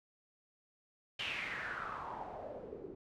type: noise with low-pass filter sweep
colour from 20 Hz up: white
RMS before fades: -43 dBFS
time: 1.19-2.95 s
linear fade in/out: 5 ms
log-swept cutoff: 3000 to 340 Hz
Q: 4.8
effects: none